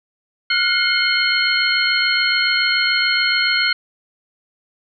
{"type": "tone cluster", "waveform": "sine", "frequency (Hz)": [1394, 1461, 2145, 3065, 4278], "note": ["F6", "F#6", "C7", "G7", "C8"], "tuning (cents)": [-4, -22, 42, -40, 38], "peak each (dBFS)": [-25, -21, -19, -23, -20], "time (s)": [0.5, 3.73], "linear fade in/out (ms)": 5, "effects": []}